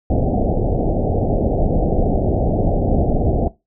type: low-pass noise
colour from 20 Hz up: pink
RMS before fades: -17 dBFS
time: 0.1-3.48 s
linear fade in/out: 2 ms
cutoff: 770 Hz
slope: 96 dB/octave
effects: noise-tail reverb RT60 0.2 s tail -18 dB re dry